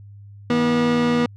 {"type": "tone pair together", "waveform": "30% pulse", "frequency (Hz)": [160, 241.2], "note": ["D#3", "B3"], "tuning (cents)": [49, -41], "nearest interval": "perfect fifth", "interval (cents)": 710, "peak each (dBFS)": [-24, -14], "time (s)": [0.5, 1.26], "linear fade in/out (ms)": 2, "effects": ["added 101 Hz sine -39 dBFS peak until 1.36 s", "low-pass 4000 Hz 12 dB/octave"]}